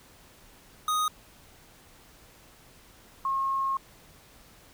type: tone pair in turn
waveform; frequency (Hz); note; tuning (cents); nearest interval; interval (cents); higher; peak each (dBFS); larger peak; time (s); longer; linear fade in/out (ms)
square / sine; 1244.5 / 1080.3; D#6 / C#6; 0 / -45; major second; 245; first; -25; neither; 0.88-1.08 / 3.25-3.77; second; 2
effects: pink hiss -55 dBFS RMS until 4.73 s